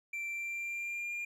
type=tone with pitch glide; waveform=triangle; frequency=2349 to 2404 Hz; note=D7 to D7; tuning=0 to +40 cents; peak=-34 dBFS; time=0.13-1.25 s; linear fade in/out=5 ms; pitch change=+40 cents; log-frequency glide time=0.29-1.13 s; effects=none